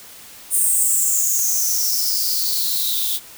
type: noise with high-pass filter sweep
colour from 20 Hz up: violet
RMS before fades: -19 dBFS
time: 0.5-3.2 s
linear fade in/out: 50 ms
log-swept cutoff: 9100 to 3400 Hz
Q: 9
effects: white hiss -41 dBFS RMS until 3.37 s